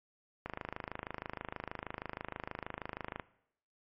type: click train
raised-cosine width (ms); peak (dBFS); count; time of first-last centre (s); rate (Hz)
0.5; -23; 73; 0.46-3.198; 26.3
effects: noise-tail reverb RT60 0.7 s tail -18 dB re dry + MP3 32 kbps